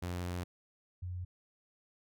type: tone pair in turn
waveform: sawtooth / sine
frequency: 88.7 / 90.15 Hz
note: F2 / F#2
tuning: +27 / -45 cents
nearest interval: unison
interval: 28 cents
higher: second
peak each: -32 / -37 dBFS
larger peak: first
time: 0.02-0.44 / 1.02-1.25 s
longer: first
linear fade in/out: 10 ms
effects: none

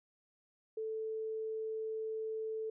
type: tone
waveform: sine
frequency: 440 Hz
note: A4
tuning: in tune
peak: -36 dBFS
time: 0.77-2.7 s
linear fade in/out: 5 ms
effects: none

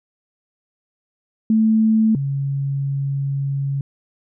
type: tone pair in turn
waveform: sine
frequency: 220 / 138.59 Hz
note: A3 / C#3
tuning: 0 / 0 cents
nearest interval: minor sixth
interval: 800 cents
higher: first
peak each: -12 / -19 dBFS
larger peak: first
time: 1.5-2.15 / 2.15-3.81 s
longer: second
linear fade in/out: 2 ms
effects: none

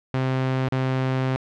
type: tone with dropouts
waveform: sawtooth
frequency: 130.81 Hz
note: C3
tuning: in tune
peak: -17 dBFS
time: 0.14-1.36 s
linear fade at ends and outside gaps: 0 ms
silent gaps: 0.686-0.723 s
effects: low-pass 3000 Hz 12 dB/octave

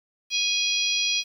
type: harmonic tone with a mistuned harmonic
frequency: 821 Hz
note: G#5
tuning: 20 cents flat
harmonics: 3 / 4 / 5 / 6 / 7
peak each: -27 / -26 / -30 / -31 / -29 dBFS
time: 0.3-1.24 s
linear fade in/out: 50 ms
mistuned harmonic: 3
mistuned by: +17 cents
effects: 9-bit

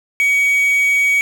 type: tone with quantisation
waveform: triangle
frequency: 2256 Hz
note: C#7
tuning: 30 cents sharp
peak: -10 dBFS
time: 0.2-1.21 s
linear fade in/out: 0 ms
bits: 5
effects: none

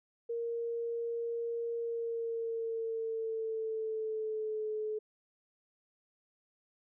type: tone with pitch glide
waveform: sine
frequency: 466.2 to 430 Hz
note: A#4 to A4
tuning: 0 to -40 cents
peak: -33 dBFS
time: 0.29-4.99 s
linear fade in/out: 10 ms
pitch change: -140 cents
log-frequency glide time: 1.77-4.7 s
effects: none

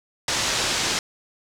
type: low-pass noise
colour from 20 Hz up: white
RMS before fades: -24 dBFS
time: 0.28-0.99 s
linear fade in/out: 2 ms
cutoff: 6900 Hz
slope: 24 dB/octave
effects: none

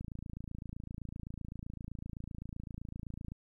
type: click train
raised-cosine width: 5 ms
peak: -30 dBFS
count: 93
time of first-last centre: 0.01-3.319 s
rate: 27.8 Hz
effects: 12-bit

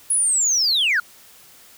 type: linear sweep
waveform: sine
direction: down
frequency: 10548 to 1343 Hz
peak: -14 dBFS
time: 0.1-1 s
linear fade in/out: 5 ms
effects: tanh soft clip ceiling -14 dBFS + white hiss -48 dBFS RMS until 1.77 s

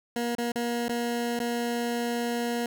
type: tone with dropouts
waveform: 20% pulse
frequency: 237.5 Hz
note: A#3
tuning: 33 cents sharp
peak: -22 dBFS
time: 0.16-2.66 s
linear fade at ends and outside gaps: 2 ms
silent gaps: 0.351-0.383 / 0.519-0.557 / 0.882-0.893 / 1.391-1.401 s
effects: none

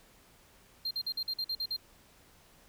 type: tone bursts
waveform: triangle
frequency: 4186 Hz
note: C8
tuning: in tune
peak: -30 dBFS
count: 9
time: 0.85-1.765 s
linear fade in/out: 5 ms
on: 59 ms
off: 48 ms
effects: pink hiss -61 dBFS RMS until 2.68 s

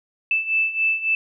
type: beating tone pair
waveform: sine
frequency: 2635 / 2638.6 Hz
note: E7 / E7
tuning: -1 / +1 cents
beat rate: 3.6 Hz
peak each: -24 / -20 dBFS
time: 0.31-1.15 s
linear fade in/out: 2 ms
effects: none

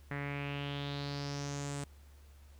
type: tone with low-pass filter sweep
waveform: sawtooth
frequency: 142.3 Hz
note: C#3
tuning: 46 cents sharp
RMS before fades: -39 dBFS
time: 0.11-1.84 s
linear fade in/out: 0 ms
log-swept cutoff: 1900 to 8400 Hz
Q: 4.6
effects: added 71 Hz sine -54 dBFS peak until 2.59 s + pink hiss -66 dBFS RMS until 2.59 s

